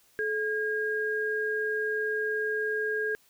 sine tone pair together, 430.7 / 1626 Hz, A4 / G#6, -37 / -37 cents, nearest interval octave + major seventh, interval 2300 cents, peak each -30 / -29 dBFS, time 0.19-3.15 s, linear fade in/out 0 ms, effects white hiss -63 dBFS RMS until 3.29 s

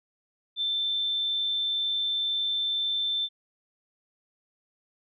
sine tone, 3549 Hz, A7, 14 cents sharp, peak -25 dBFS, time 0.56-3.29 s, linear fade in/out 50 ms, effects none

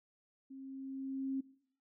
sine tone with level ramp, 268.1 Hz, C4, 42 cents sharp, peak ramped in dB -47 to -33 dBFS, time 0.5-1.41 s, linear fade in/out 10 ms, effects noise-tail reverb RT60 0.6 s tail -19 dB re dry

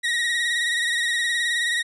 30% pulse tone with vibrato, 1893 Hz, A#6, 26 cents sharp, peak -18 dBFS, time 0.03-1.83 s, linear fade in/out 20 ms, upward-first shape triangle, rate 19 Hz, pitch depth 57 cents each way, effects resampled to 22050 Hz

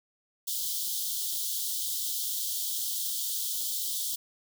white high-pass noise, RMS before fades -32 dBFS, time 0.47-4.16 s, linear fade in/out 10 ms, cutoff 3100 Hz, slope 96 dB/octave, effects none

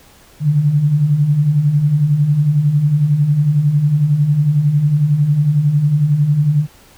sine beating tone pair, 138.59 / 149.59 Hz, C#3 / D3, 0 / +32 cents, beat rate 11 Hz, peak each -19 / -11 dBFS, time 0.4-6.67 s, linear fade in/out 50 ms, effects pink hiss -46 dBFS RMS until 6.97 s

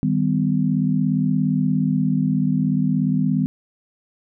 sine chord, Eb augmented, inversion none, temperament equal with one note detuned, 155.56 / 196 / 252.9 Hz, Eb3 / G3 / B3, 0 / 0 / +41 cents, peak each -21 dBFS, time 0.03-3.46 s, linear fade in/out 0 ms, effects none

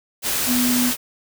sine tone in noise, 246.9 Hz, B3, in tune, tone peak -18 dBFS, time 0.46-0.93 s, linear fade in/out 50 ms, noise white, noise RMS -22 dBFS, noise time 0.22-0.97 s, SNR +1 dB, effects none

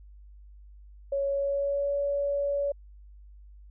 sine tone with pitch glide, 556 to 567 Hz, C#5 to C#5, +5 to +39 cents, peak -25 dBFS, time 1.12-2.72 s, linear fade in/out 5 ms, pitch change +34 cents, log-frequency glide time 1.25-1.94 s, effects added 50 Hz sine -47 dBFS peak until 3.7 s

